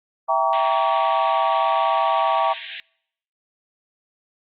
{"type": "chord", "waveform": "sine", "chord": "E diminished seventh", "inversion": "none", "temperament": "equal with one note detuned", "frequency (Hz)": [659.3, 784, 932.3, 1135.3], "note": ["E5", "G5", "Bb5", "Db6"], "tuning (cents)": [0, 0, 0, 41], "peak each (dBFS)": -22, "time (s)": [0.28, 2.54], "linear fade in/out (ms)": 20}
{"type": "band-pass noise", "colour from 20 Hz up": "white", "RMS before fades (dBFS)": -35, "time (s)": [0.53, 2.8], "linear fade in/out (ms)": 0, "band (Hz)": [1600, 3700], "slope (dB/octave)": 96}
{"effects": ["noise-tail reverb RT60 0.7 s tail -25 dB re dry", "Opus 48 kbps"]}